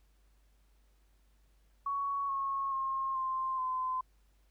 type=tone with pitch steps; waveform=sine; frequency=1117 / 1094 / 1071.5 / 1049.4 / 1027.8 Hz; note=C#6 / C#6 / C6 / C6 / C6; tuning=+13 / -23 / +41 / +5 / -31 cents; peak=-31 dBFS; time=1.86-4.01 s; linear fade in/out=5 ms; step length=430 ms; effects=added 50 Hz sine -64 dBFS peak until 4.5 s + pink hiss -75 dBFS RMS until 4.5 s